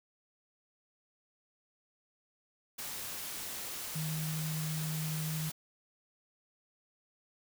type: tone in noise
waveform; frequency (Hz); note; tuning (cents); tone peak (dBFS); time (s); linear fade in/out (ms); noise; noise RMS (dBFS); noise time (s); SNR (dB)
sine; 156.6; D#3; +11; -34; 3.95-5.5; 10; white; -41; 2.78-5.52; +4
effects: none